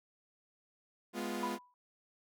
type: chord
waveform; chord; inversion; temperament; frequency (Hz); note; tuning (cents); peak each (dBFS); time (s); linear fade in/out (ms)
sawtooth; F diminished; first; equal; 207.7 / 246.9 / 349.2; Ab3 / Cb4 / F4; 0 / 0 / 0; -37; 1.13-1.59; 50
type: tone with exponential decay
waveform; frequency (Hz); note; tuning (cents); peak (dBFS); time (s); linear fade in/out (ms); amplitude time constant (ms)
sine; 987.8; B5; 0; -32; 1.43-1.74; 1; 66
effects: none